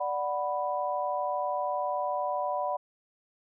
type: chord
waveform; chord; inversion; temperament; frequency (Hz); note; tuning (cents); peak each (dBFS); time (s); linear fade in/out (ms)
sine; B minor; first; equal; 587.3 / 740 / 987.8; D5 / F#5 / B5; 0 / 0 / 0; -32; 0-2.77; 10
effects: none